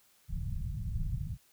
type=low-pass noise; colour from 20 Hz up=pink; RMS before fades=-35 dBFS; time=0.28-1.38 s; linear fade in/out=50 ms; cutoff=170 Hz; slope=48 dB/octave; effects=white hiss -66 dBFS RMS until 1.52 s